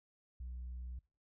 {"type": "tone", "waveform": "sine", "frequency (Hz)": 61.74, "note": "B1", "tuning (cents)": 0, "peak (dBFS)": -40, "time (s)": [0.4, 0.99], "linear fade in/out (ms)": 5, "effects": ["noise-tail reverb RT60 0.4 s tail -26 dB re dry", "tanh soft clip ceiling -40 dBFS"]}